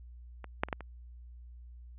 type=clicks; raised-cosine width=0.5 ms; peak=-28 / -12 / -28 / -16 / -28 dBFS; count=5; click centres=0.443 / 0.635 / 0.686 / 0.728 / 0.807 s; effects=added 60 Hz sine -47 dBFS peak until 1.98 s + resampled to 8000 Hz

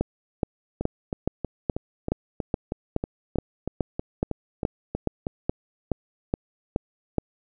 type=two click trains; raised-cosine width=2 ms; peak=-9 / -14 dBFS; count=18 / 15; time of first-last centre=0.01-7.183 / 0.81-5.269 s; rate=2.37 / 3.14 Hz; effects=none

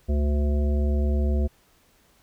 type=harmonic tone with a mistuned harmonic; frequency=73.42 Hz; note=D2; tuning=in tune; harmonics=1 / 3 / 5 / 7 / 9; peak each=-20 / -30 / -34 / -37 / -39 dBFS; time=0.08-1.48 s; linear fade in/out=20 ms; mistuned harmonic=1; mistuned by=-97 cents; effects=pink hiss -61 dBFS RMS until 2.22 s

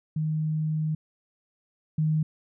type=tone pair in turn; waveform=sine; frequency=155.56 / 155.56 Hz; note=D#3 / D#3; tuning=0 / 0 cents; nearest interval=unison; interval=0 cents; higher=neither; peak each=-24 / -21 dBFS; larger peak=second; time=0.16-0.95 / 1.98-2.23 s; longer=first; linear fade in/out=5 ms; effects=none

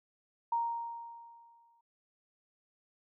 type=tone with exponential decay; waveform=sine; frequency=932.3 Hz; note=A#5; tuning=in tune; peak=-27 dBFS; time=0.52-1.81 s; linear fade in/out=5 ms; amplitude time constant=280 ms; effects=none

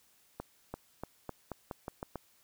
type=accelerating click train; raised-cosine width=1 ms; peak=-24 dBFS; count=9; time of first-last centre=0.4-2.157 s; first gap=340 ms; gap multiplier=0.87; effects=white hiss -67 dBFS RMS until 2.43 s

